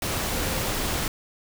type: tone in noise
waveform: sine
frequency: 523.3 Hz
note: C5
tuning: in tune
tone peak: -37 dBFS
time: 0.32-0.7 s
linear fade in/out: 2 ms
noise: pink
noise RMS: -27 dBFS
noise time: 0.02-1.08 s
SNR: -13 dB
effects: none